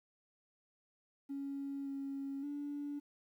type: tone with pitch steps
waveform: triangle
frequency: 277.9 / 275.3 / 288.6 Hz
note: C#4 / C#4 / D4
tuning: +4 / -12 / -30 cents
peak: -35 dBFS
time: 1.29-3 s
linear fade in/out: 20 ms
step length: 570 ms
effects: tanh soft clip ceiling -36 dBFS + 12-bit